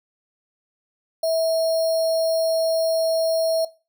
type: tone with sample-and-hold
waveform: sine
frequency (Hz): 651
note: E5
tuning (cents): -22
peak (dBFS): -18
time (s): 1.23-3.65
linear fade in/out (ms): 5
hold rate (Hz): 4900
effects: noise-tail reverb RT60 0.3 s tail -19 dB re dry